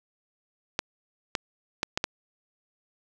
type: clicks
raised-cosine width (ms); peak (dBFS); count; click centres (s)
0.2; -8; 5; 0.791 / 1.352 / 1.831 / 1.975 / 2.041
effects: none